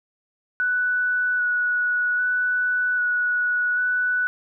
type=tone with vibrato; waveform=sine; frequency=1476 Hz; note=F#6; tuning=5 cents flat; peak=-19 dBFS; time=0.6-4.27 s; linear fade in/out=0 ms; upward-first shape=square; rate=0.63 Hz; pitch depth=11 cents each way; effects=none